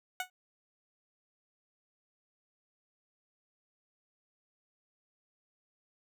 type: tone with exponential decay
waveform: 15% pulse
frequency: 736 Hz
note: F#5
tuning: 9 cents flat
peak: -23 dBFS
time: 0.2-0.3 s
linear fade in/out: 2 ms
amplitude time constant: 20 ms
effects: none